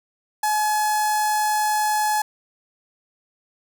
sawtooth tone with notch filter, 850 Hz, G#5, 40 cents sharp, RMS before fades -21 dBFS, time 0.43-2.22 s, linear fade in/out 5 ms, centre 2900 Hz, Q 0.85, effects none

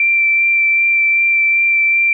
sine tone with vibrato, 2349 Hz, D7, in tune, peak -10 dBFS, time 0-2.13 s, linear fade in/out 2 ms, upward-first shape sine, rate 2.6 Hz, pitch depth 10 cents each way, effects none

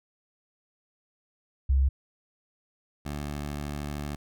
sine / 15% pulse tone pair in turn, 67.1 / 73.03 Hz, C2 / D2, +44 / -9 cents, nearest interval minor second, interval 147 cents, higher second, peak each -19 / -26 dBFS, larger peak first, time 1.69-1.89 / 3.05-4.16 s, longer second, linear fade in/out 10 ms, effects none

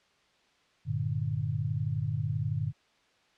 sine chord, G minor, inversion none, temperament equal with one note detuned, 98 / 116.54 / 148.88 Hz, G2 / Bb2 / D3, 0 / 0 / +24 cents, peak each -34 / -32 / -32 dBFS, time 0.85-2.73 s, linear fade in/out 50 ms, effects white hiss -66 dBFS RMS until 3.37 s + low-pass 4000 Hz 12 dB/octave

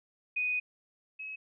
sine tone pair in turn, 2489 / 2565 Hz, D#7 / E7, 0 / -48 cents, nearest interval minor second, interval 52 cents, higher second, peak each -28 / -38 dBFS, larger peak first, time 0.36-0.6 / 1.19-1.36 s, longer first, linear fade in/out 10 ms, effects none

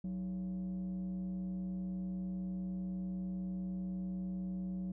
sine tone with frequency modulation, 185 Hz, F#3, in tune, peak -34 dBFS, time 0.04-4.92 s, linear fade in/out 5 ms, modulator 133 Hz, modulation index 0.3, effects tanh soft clip ceiling -35 dBFS

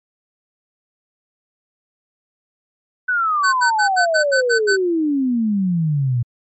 sine exponential sweep, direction down, 1520 to 116.4 Hz, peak -15 dBFS, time 3.08-6.23 s, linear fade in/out 10 ms
square tone bursts, 1514 Hz, F#6, 39 cents sharp, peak -15 dBFS, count 8, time 3.43-4.769 s, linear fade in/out 20 ms, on 100 ms, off 77 ms
effects MP3 32 kbps

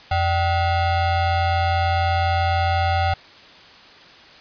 square ring-modulated tone, 340.9 Hz, F4, 42 cents flat, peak -15 dBFS, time 0.11-3.14 s, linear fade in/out 5 ms, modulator 428 Hz, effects white hiss -45 dBFS RMS until 4.4 s + resampled to 11025 Hz

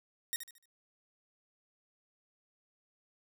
5% pulse tone with echo, 1864.7 Hz, A#6, in tune, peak -22 dBFS, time 0.33-0.36 s, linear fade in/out 0 ms, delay 74 ms, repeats 4, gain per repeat -9 dB, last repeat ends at 0.656 s, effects none

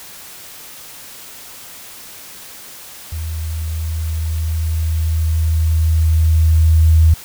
sine tone with level ramp, 80.1 Hz, E2, 49 cents flat, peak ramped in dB -21 to -6 dBFS, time 3.12-7.14 s, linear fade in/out 5 ms, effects white hiss -36 dBFS RMS until 7.24 s

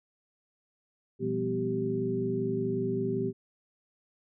sine tone cluster, 120.8 / 171.4 / 196.6 / 248.7 / 388.3 Hz, B2 / F3 / G3 / B3 / G4, -38 / -32 / +5 / +12 / -16 cents, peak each -36 / -37 / -37 / -34 / -30 dBFS, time 1.19-3.33 s, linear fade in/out 50 ms, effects none

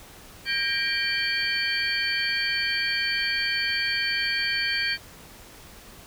sine tone cluster, 1603 / 1872 / 2354 / 3151 / 4497 Hz, G6 / A#6 / D7 / G7 / C#8, +38 / +7 / +3 / +8 / +24 cents, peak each -29 / -32 / -29 / -32 / -28 dBFS, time 0.45-4.98 s, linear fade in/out 50 ms, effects pink hiss -47 dBFS RMS until 6.06 s

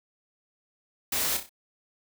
white noise with echo, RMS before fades -28 dBFS, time 1.12-1.37 s, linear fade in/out 5 ms, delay 31 ms, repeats 4, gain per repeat -7 dB, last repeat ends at 1.494 s, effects none

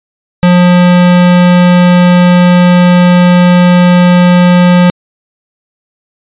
square tone, 177.9 Hz, F3, 32 cents sharp, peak -3 dBFS, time 0.43-4.9 s, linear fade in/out 0 ms, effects resampled to 8000 Hz

